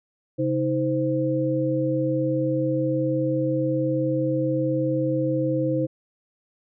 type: tone cluster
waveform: sine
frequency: 135.8 / 317 / 517 Hz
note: C#3 / D#4 / C5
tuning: -35 / +32 / -21 cents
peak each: -26 / -24 / -25 dBFS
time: 0.38-5.87 s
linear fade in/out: 20 ms
effects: none